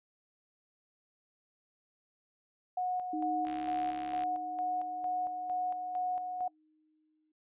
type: tone with tremolo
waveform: sine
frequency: 730 Hz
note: F#5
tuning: 24 cents flat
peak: -30 dBFS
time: 2.77-6.48 s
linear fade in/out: 5 ms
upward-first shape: square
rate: 2.2 Hz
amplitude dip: 45%
type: tone with exponential decay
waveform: sine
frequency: 310 Hz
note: D#4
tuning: 6 cents flat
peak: -33 dBFS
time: 3.13-7.32 s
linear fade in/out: 5 ms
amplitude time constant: 910 ms
type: click train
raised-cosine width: 0.3 ms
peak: -30 dBFS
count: 54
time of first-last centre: 3.47-4.236 s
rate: 69.2 Hz
effects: noise-tail reverb RT60 0.1 s tail -23 dB re dry + resampled to 8000 Hz